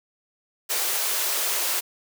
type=high-pass noise; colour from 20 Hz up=white; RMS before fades=-25 dBFS; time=0.69-1.81 s; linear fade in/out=20 ms; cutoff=340 Hz; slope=96 dB/octave; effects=none